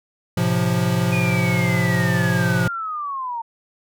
square chord, F major, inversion first, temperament equal with one note detuned, 110 / 129.61 / 174.61 Hz, A2 / C3 / F3, 0 / -16 / 0 cents, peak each -24 / -23 / -21 dBFS, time 0.37-2.68 s, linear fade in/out 5 ms
sine linear sweep, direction down, 2476 to 904 Hz, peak -24 dBFS, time 1.12-3.42 s, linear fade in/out 10 ms
effects none

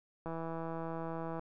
click train, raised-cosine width 1 ms, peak -27 dBFS, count 187, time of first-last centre 0.26-1.394 s, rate 164 Hz, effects none

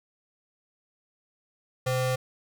square ring-modulated tone, 321.6 Hz, E4, 43 cents flat, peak -22 dBFS, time 1.86-2.16 s, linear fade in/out 10 ms, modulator 195 Hz, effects none

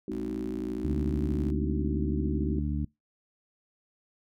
sine chord, Ab dominant seventh, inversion none, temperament just, 207.7 / 259.6 / 311.5 / 373.8 Hz, Ab3 / C4 / Eb4 / Gb4, 0 / -13 / +2 / +18 cents, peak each -37 / -37 / -35 / -37 dBFS, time 0.08-2.59 s, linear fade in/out 2 ms
sawtooth tone with pitch glide, 61.74 to 61.17 Hz, B1 to B1, 0 to -16 cents, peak -38 dBFS, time 0.11-1.51 s, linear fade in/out 5 ms, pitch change -16 cents, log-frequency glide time 0.35-1.16 s
harmonic tone, 73.4 Hz, D2, in tune, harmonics 1 / 2 / 3 / 4, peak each -30 / -33 / -35 / -36 dBFS, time 0.84-2.85 s, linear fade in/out 5 ms
effects noise-tail reverb RT60 0.2 s tail -25 dB re dry

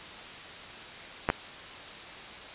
clicks, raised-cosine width 0.5 ms, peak -9 dBFS, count 2, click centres 1.289 / 1.301 s, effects white hiss -43 dBFS RMS until 2.54 s + resampled to 8000 Hz

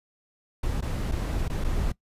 brown noise with dropouts, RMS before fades -27 dBFS, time 0.63-1.92 s, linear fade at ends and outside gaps 5 ms, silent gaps 0.809-0.823 / 1.115-1.119 / 1.481-1.498 / 1.641-1.645 s, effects noise-tail reverb RT60 0.1 s tail -20 dB re dry + resampled to 32000 Hz

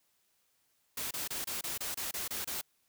white noise bursts, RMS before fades -37 dBFS, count 10, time 0.97-2.613 s, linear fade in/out 5 ms, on 140 ms, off 27 ms, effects white hiss -74 dBFS RMS until 2.88 s

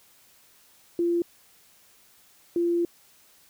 sine tone bursts at uneven times, 343.7 Hz, F4, 28 cents flat, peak -21 dBFS, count 2, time 0.99-1.22 / 2.56-2.85 s, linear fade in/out 2 ms, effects white hiss -58 dBFS RMS until 3.49 s

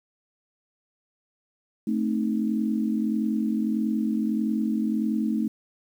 sine chord, A diminished, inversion none, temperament equal, 220 / 261.6 / 311.1 Hz, A3 / C4 / Eb4, 0 / 0 / 0 cents, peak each -24 / -30 / -29 dBFS, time 1.87-5.48 s, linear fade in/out 5 ms, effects 9-bit

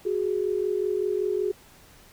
sine tone pair together, 370 / 415.3 Hz, F#4 / G#4, 0 / 0 cents, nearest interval major second, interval 200 cents, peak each -26 / -26 dBFS, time 0.05-1.52 s, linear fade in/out 10 ms, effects pink hiss -53 dBFS RMS until 2.12 s

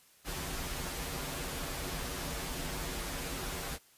pink noise with comb filter, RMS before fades -38 dBFS, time 0.24-3.79 s, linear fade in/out 50 ms, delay 9.5 ms, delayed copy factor -0.8, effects white hiss -63 dBFS RMS until 3.97 s + resampled to 32000 Hz

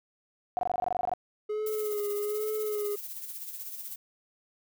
sine tone bursts, 724 Hz, F#5, 38 cents flat, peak -25 dBFS, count 14, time 0.57-1.136 s, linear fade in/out 0 ms, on 20 ms, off 22 ms
triangle tone with vibrato, 421.2 Hz, G#4, 24 cents sharp, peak -27 dBFS, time 1.49-2.96 s, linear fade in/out 10 ms, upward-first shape sine, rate 1.2 Hz, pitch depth 40 cents each way
violet noise with tremolo, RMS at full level -38 dBFS, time 1.66-3.96 s, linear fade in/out 5 ms, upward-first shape sine, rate 16 Hz, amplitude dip 50%
effects none

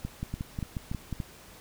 two click trains, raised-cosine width 5 ms, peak -20 / -20 dBFS, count 7 / 4, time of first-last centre 0.05-1.127 / 0.34-1.202 s, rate 5.57 / 3.48 Hz, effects pink hiss -51 dBFS RMS until 1.6 s

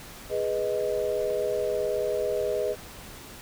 sine chord, G# minor, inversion none, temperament equal, 415.3 / 493.9 / 622.3 Hz, G#4 / B4 / D#5, 0 / 0 / 0 cents, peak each -29 dBFS, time 0.29-2.76 s, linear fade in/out 50 ms, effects pink hiss -44 dBFS RMS until 3.41 s

